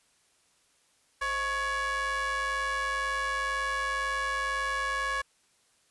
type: ring-modulated tone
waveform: square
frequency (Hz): 288.2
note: D4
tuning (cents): -33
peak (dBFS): -26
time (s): 1.21-5.22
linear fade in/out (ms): 10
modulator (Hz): 1390
effects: white hiss -67 dBFS RMS until 5.9 s + resampled to 24000 Hz

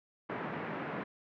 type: band-pass noise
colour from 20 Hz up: pink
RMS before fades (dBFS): -39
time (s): 0.29-1.04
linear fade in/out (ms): 10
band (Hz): 150 to 2100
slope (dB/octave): 24
effects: none

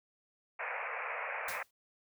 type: band-pass noise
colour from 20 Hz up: white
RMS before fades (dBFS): -39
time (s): 0.59-1.63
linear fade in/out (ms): 5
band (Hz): 470 to 2500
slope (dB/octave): 96
type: noise with exponential decay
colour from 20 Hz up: white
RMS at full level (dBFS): -38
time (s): 1.48-1.71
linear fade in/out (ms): 5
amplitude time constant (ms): 49
effects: none

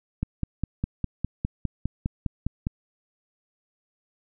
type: click train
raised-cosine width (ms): 5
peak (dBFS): -13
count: 13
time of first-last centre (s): 0.23-2.669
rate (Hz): 4.92
effects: none

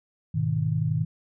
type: chord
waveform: sine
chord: G# minor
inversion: none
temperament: just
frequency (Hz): 103.83 / 124.59 / 155.74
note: G#2 / B2 / D#3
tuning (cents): 0 / +16 / +2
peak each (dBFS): -28 / -28 / -25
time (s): 0.34-1.05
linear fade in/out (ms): 10
effects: none

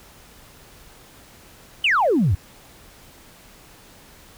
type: exponential sweep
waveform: sine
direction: down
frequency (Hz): 3136 to 77.78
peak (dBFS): -14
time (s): 1.84-2.35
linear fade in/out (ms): 5
effects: tanh soft clip ceiling -11 dBFS + pink hiss -48 dBFS RMS until 4.37 s

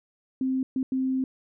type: tone bursts at uneven times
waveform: sine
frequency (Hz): 261.6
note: C4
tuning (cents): 0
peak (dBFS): -23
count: 3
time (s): 0.41-0.63 / 0.76-0.83 / 0.92-1.24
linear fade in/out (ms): 2
effects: none

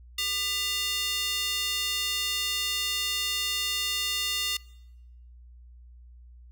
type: tone with high-pass filter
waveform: square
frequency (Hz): 400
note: G4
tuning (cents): +35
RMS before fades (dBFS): -29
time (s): 0.18-4.57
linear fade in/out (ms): 5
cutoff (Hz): 3100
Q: 2.1
effects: noise-tail reverb RT60 0.9 s tail -23 dB re dry + added 60 Hz sine -47 dBFS peak until 6.51 s

